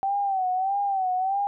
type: tone with vibrato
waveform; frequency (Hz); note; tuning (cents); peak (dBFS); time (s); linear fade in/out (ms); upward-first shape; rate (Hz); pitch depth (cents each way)
sine; 770; G5; -31; -22; 0.03-1.47; 0; sine; 1.6; 85
effects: none